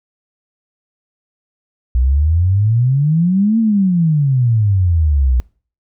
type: exponential two-way sweep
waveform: sine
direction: up then down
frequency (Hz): 59.8 to 230 to 59.8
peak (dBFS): -10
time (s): 1.95-5.4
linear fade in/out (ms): 0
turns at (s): 3.59
effects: noise-tail reverb RT60 0.4 s tail -24 dB re dry